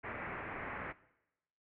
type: low-pass noise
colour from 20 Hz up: white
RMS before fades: -43 dBFS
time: 0.03-0.93 s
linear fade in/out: 20 ms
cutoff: 2200 Hz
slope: 48 dB/octave
effects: noise-tail reverb RT60 0.9 s tail -19 dB re dry